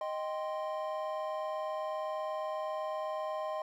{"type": "chord", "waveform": "triangle", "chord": "C minor", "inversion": "first", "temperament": "equal", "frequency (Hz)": [622.3, 784, 1046.5], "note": ["Eb5", "G5", "C6"], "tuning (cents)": [0, 0, 0], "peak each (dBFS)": [-34, -40, -38], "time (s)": [0.01, 3.62], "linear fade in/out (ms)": 2, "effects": []}